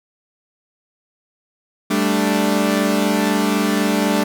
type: chord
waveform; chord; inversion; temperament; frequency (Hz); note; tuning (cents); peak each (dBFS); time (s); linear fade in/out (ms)
sawtooth; G suspended second; none; equal; 196 / 220 / 293.7; G3 / A3 / D4; 0 / 0 / 0; -16; 1.9-4.24; 10
effects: none